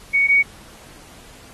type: tone pair in turn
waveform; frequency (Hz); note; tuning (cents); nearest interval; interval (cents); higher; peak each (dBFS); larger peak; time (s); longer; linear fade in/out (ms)
sine; 2231 / 2241; C#7 / C#7; +11 / +18; unison; 7; second; -13 / -11; second; 0.13-0.28 / 0.28-0.43; neither; 20
effects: pink hiss -45 dBFS RMS until 1.53 s + AAC 32 kbps